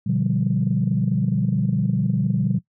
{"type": "chord", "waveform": "sine", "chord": "G dominant seventh", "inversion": "first", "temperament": "just", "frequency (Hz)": [122.5, 147, 176.4, 196], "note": ["B2", "D3", "F3", "G3"], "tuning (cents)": [-14, 2, 18, 0], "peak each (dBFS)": -23, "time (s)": [0.06, 2.59], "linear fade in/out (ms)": 10, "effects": ["noise-tail reverb RT60 0.1 s tail -19 dB re dry", "tanh soft clip ceiling -9 dBFS"]}